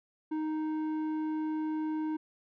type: tone with low-pass filter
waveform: square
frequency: 311.1 Hz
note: D#4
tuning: in tune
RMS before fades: -33 dBFS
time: 0.31-2.17 s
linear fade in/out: 10 ms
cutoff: 930 Hz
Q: 0.69
effects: none